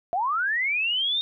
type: linear sweep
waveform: sine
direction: up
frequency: 659.3 to 3711 Hz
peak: -22 dBFS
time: 0.13-1.21 s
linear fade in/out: 0 ms
effects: none